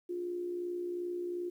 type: tone with amplitude modulation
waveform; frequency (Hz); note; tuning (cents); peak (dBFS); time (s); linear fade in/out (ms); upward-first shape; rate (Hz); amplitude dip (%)
sine; 352.9; F4; +18; -32; 0.09-1.5; 10; sine; 62.7; 45
effects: 11-bit